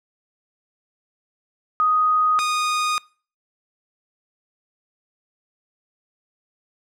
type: tone pair in turn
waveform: sine / sawtooth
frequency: 1247 / 1234.1 Hz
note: D#6 / D#6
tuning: +3 / -15 cents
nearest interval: unison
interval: 18 cents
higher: first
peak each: -15 / -16 dBFS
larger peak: first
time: 1.8-2.39 / 2.39-2.98 s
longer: neither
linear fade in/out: 0 ms
effects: noise-tail reverb RT60 0.4 s tail -24 dB re dry + low-pass 9000 Hz 12 dB/octave